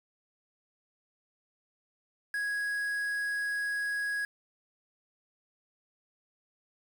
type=tone with quantisation; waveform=triangle; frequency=1661.2 Hz; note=G#6; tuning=in tune; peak=-28 dBFS; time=2.34-4.25 s; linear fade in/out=2 ms; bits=8; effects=none